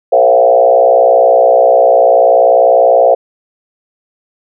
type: tone with frequency modulation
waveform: sine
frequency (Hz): 604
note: D5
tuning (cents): +48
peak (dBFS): -4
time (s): 0.12-3.15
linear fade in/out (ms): 10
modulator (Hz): 60.4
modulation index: 2.2
effects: none